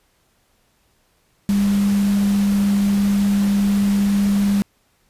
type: tone in noise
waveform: sine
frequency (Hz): 200.9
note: G3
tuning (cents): +43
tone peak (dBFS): -14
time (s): 1.49-4.62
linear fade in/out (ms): 0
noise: pink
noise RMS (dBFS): -32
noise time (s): 1.49-4.62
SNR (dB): +15
effects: pink hiss -62 dBFS RMS until 5.09 s + resampled to 32000 Hz